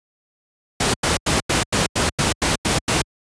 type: noise bursts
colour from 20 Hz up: pink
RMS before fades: -18 dBFS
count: 10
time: 0.8-3.019 s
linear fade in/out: 5 ms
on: 140 ms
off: 91 ms
effects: high-pass 60 Hz 12 dB/octave + resampled to 22050 Hz